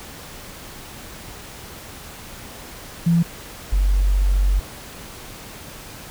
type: tone pair in turn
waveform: sine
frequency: 169.1 / 47.33 Hz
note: E3 / F#1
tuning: +44 / +40 cents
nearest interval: octave + minor seventh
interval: 2204 cents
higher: first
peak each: -13 / -14 dBFS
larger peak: first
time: 3.06-3.23 / 3.72-4.6 s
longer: second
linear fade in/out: 10 ms
effects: pink hiss -38 dBFS RMS until 6.1 s